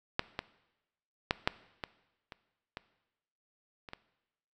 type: clicks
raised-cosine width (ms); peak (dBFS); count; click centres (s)
0.3; -11 / -17 / -10 / -9 / -19 / -28 / -23 / -29 / -25; 9; 0.194 / 0.391 / 1.309 / 1.475 / 1.838 / 2.322 / 2.771 / 3.888 / 3.934
effects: noise-tail reverb RT60 1.0 s tail -18 dB re dry